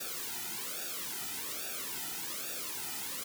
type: noise with flanger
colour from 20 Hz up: white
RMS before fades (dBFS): -39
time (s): 0-3.24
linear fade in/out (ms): 10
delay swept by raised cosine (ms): 0.96 to 1.85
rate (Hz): 1.2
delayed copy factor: -1
effects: none